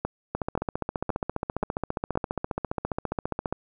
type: two click trains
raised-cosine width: 1 ms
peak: -13 / -12 dBFS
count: 48 / 5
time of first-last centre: 0.35-3.526 / 0.05-2.155 s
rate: 14.8 / 1.9 Hz
effects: none